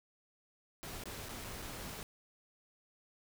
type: noise with dropouts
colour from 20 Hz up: pink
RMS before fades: -45 dBFS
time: 0.83-2.03 s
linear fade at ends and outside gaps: 0 ms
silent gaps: 1.037-1.056 / 1.287-1.292 / 1.442-1.446 / 1.62-1.623 s
effects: none